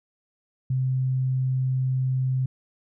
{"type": "tone", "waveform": "sine", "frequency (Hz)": 130, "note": "C3", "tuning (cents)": -11, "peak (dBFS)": -21, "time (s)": [0.7, 2.46], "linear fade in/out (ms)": 5, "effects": []}